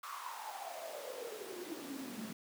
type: noise with high-pass filter sweep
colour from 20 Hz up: pink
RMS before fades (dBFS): -45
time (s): 0.03-2.33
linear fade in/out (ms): 5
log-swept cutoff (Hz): 1200 to 200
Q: 9
effects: none